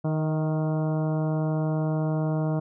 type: harmonic tone with a mistuned harmonic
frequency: 155.56 Hz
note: D#3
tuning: in tune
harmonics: 1 / 2 / 3 / 4 / 5 / 6 / 7 / 8 / 9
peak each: -24 / -31 / -36 / -33 / -40 / -43 / -44 / -49 / -48 dBFS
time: 0.04-2.6 s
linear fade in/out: 10 ms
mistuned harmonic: 4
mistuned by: +24 cents
effects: none